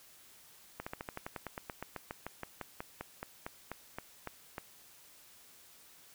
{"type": "slowing click train", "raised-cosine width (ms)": 0.5, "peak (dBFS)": -24, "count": 25, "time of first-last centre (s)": [0.8, 4.581], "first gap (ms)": 65, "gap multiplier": 1.07, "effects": ["white hiss -59 dBFS RMS until 6.14 s"]}